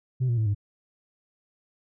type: tone with pitch steps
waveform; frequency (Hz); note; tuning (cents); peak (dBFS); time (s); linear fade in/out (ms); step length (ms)
sine; 127.8 / 118.55 / 109.98 / 102.02; C3 / A#2 / A2 / G#2; -40 / +30 / 0 / -30; -19; 0.2-0.548; 20; 87
effects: tanh soft clip ceiling -20 dBFS